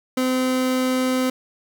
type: tone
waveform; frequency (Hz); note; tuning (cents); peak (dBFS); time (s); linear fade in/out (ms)
30% pulse; 256.9; C4; -32; -16; 0.17-1.3; 5
effects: none